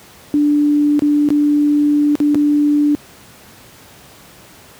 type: tone with dropouts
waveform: sine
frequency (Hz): 293.7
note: D4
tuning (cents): 0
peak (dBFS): -10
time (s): 0.34-2.95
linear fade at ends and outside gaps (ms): 0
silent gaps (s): 0.993-1.021 / 1.288-1.304 / 2.154-2.202 / 2.346-2.354
effects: pink hiss -42 dBFS RMS until 4.79 s + high-pass 80 Hz 12 dB/octave